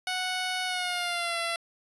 10% pulse tone with pitch glide, 738 to 676.7 Hz, F#5 to E5, -5 to +45 cents, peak -20 dBFS, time 0.07-1.56 s, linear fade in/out 2 ms, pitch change -150 cents, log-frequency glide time 0.66-1.38 s, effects resampled to 24000 Hz

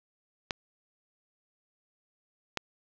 clicks, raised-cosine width 0.2 ms, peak -12 dBFS, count 2, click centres 0.508 / 2.573 s, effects low-pass 6000 Hz 12 dB/octave + 7-bit

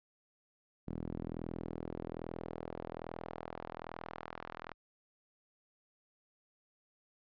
sawtooth tone with band-pass filter sweep, 41.2 Hz, E1, in tune, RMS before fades -44 dBFS, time 0.87-4.74 s, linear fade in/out 10 ms, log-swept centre 230 to 1300 Hz, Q 1.1, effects resampled to 11025 Hz

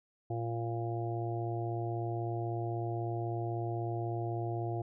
harmonic tone, 116.2 Hz, A#2, 5 cents flat, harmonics 1 / 3 / 4 / 5 / 6 / 7, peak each -35 / -38 / -47 / -50 / -40 / -48 dBFS, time 0.3-4.82 s, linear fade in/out 5 ms, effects none

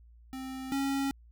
square tone pair in turn, 262.4 / 274.4 Hz, C4 / C#4, +5 / -17 cents, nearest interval minor second, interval 78 cents, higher second, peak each -38 / -29 dBFS, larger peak second, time 0.33-0.72 / 0.72-1.11 s, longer neither, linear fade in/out 0 ms, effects added 58 Hz sine -53 dBFS peak until 1.31 s

